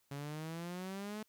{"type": "exponential sweep", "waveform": "sawtooth", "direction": "up", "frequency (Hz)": [138.9, 217.5], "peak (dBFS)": -37, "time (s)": [0.11, 1.23], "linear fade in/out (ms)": 5, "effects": ["white hiss -75 dBFS RMS until 1.28 s"]}